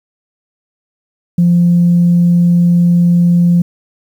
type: tone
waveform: sine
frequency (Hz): 173.6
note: F3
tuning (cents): -10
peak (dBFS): -5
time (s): 1.38-3.62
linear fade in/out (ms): 5
effects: tanh soft clip ceiling -2 dBFS + 7-bit